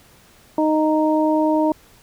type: harmonic tone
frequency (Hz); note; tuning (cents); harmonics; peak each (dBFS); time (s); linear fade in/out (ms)
310; D#4; -6; 1 / 2 / 3; -17 / -20 / -22; 0.58-1.72; 2
effects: pink hiss -51 dBFS RMS until 2.02 s